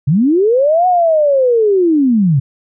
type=linear two-way sweep; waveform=sine; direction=up then down; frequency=125.6 to 740 to 125.6 Hz; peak=-8 dBFS; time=0.07-2.4 s; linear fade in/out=10 ms; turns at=0.87 s; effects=none